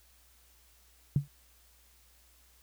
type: tone with exponential decay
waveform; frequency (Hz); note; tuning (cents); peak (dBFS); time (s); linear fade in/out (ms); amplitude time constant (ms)
sine; 142.4; C#3; +47; -19; 1.16-1.28; 2; 25
effects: added 60 Hz sine -64 dBFS peak until 2.62 s + white hiss -64 dBFS RMS until 2.62 s